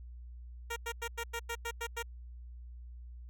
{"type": "tone bursts", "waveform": "10% pulse", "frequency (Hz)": 466.2, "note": "A#4", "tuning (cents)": 0, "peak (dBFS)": -27, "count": 9, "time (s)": [0.7, 2.028], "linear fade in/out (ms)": 10, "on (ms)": 64, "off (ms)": 94, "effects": ["added 60 Hz sine -45 dBFS peak until 3.29 s"]}